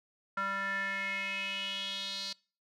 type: tone with band-pass filter sweep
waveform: square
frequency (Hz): 196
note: G3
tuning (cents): 0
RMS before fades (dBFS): -36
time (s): 0.37-2.33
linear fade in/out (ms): 5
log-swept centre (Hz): 1400 to 4400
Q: 5.5
effects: noise-tail reverb RT60 0.4 s tail -26 dB re dry